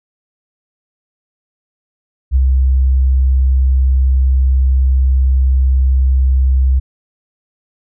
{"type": "tone with ADSR envelope", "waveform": "sine", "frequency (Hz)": 65.41, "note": "C2", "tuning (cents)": 0, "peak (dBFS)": -6, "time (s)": [2.31, 6.8], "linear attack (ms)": 47, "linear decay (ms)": 18, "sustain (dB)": -2, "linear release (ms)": 16, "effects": []}